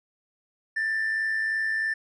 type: tone with amplitude modulation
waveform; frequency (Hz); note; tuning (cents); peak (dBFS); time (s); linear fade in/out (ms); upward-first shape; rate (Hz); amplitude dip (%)
triangle; 1775; A6; +15; -19; 0.76-1.94; 10; sine; 103; 50
effects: tanh soft clip ceiling -19 dBFS + resampled to 22050 Hz